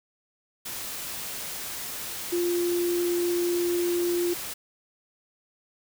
sine tone in noise, 349.2 Hz, F4, in tune, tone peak -23 dBFS, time 2.32-4.34 s, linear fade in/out 10 ms, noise white, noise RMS -35 dBFS, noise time 0.65-4.54 s, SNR +9 dB, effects none

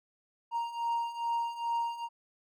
triangle beating tone pair, 932.3 / 934.7 Hz, A#5 / A#5, 0 / +4 cents, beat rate 2.4 Hz, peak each -34 / -30 dBFS, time 0.51-2.09 s, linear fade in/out 50 ms, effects none

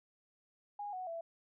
sine tone with pitch steps, 821 / 739.9 / 666.9 Hz, G#5 / F#5 / E5, -20 / 0 / +20 cents, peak -39 dBFS, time 0.79-1.21 s, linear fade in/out 5 ms, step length 140 ms, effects none

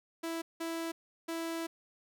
sawtooth tone bursts at uneven times, 330 Hz, E4, 2 cents sharp, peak -31 dBFS, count 3, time 0.23-0.42 / 0.6-0.92 / 1.28-1.67 s, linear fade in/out 10 ms, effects none

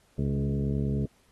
harmonic tone with a mistuned harmonic, 69.8 Hz, C#2, 13 cents sharp, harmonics 1 / 2 / 3 / 4 / 5 / 6 / 7 / 9, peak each -32 / -28 / -31 / -37 / -44 / -37 / -45 / -50 dBFS, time 0.18-1.06 s, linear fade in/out 5 ms, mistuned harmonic 2, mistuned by -21 cents, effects pink hiss -65 dBFS RMS until 1.31 s + AAC 32 kbps

